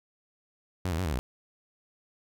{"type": "tone with pitch steps", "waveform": "sawtooth", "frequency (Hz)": [91.6, 80.3, 93.2, 77.6, 62.2], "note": ["F#2", "E2", "F#2", "D#2", "B1"], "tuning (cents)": [-17, -45, 13, -4, 13], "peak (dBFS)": -24, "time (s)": [0.85, 1.19], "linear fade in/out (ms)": 0, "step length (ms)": 68, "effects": []}